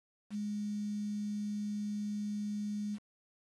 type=tone with quantisation; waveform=sine; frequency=207.7 Hz; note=G#3; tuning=in tune; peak=-34 dBFS; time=0.3-2.99 s; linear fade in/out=50 ms; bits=9; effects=resampled to 24000 Hz

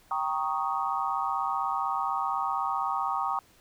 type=chord; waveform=sine; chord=Eb dominant seventh; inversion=first; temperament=equal; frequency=784 / 932.3 / 1108.7 / 1244.5 Hz; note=G5 / Bb5 / Db6 / Eb6; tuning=0 / 0 / 0 / 0 cents; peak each=-32 dBFS; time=0.11-3.39 s; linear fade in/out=2 ms; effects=pink hiss -60 dBFS RMS until 3.6 s

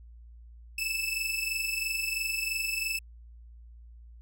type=tone pair together; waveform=sawtooth; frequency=2615 / 2638 Hz; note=E7 / E7; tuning=-15 / +1 cents; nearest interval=unison; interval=16 cents; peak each=-29 / -29 dBFS; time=0.78-2.99 s; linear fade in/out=5 ms; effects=added 58 Hz sine -47 dBFS peak until 4.21 s

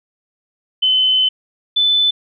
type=tone pair in turn; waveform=sine; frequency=3042 / 3507 Hz; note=F#7 / A7; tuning=+47 / -6 cents; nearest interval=major second; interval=247 cents; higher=second; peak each=-11 dBFS; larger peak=neither; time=0.82-1.29 / 1.76-2.11 s; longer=first; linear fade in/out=10 ms; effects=none

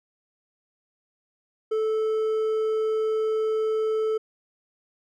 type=tone with hard clipping; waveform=triangle; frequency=437.3 Hz; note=A4; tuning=11 cents flat; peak=-23 dBFS; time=1.71-4.18 s; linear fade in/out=10 ms; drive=7 dB; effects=none

